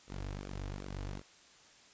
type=tone with flanger; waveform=sawtooth; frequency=48.5 Hz; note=G1; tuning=18 cents flat; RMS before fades=-42 dBFS; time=0.07-1.23 s; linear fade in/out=50 ms; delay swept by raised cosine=1 to 5.4 ms; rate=2.6 Hz; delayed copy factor=-0.65; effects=white hiss -60 dBFS RMS until 1.93 s + resampled to 16000 Hz